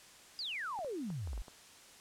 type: exponential sweep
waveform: sine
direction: down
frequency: 4978 to 41.77 Hz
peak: -37 dBFS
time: 0.39-1.42 s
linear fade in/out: 0 ms
type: clicks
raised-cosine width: 1 ms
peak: -37 dBFS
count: 7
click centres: 0.79 / 0.847 / 1.103 / 1.274 / 1.332 / 1.377 / 1.482 s
effects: white hiss -57 dBFS RMS until 2 s + low-pass 9000 Hz 12 dB/octave